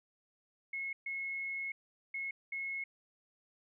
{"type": "tone bursts at uneven times", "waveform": "sine", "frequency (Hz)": 2176, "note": "C#7", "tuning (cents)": -33, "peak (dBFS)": -36, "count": 4, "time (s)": [[0.73, 0.93], [1.06, 1.72], [2.14, 2.31], [2.52, 2.84]], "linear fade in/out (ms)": 5, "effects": []}